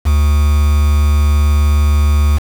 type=tone with quantisation; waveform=triangle; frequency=73.42 Hz; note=D2; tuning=in tune; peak=-6 dBFS; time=0.05-2.39 s; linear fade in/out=20 ms; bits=4; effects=none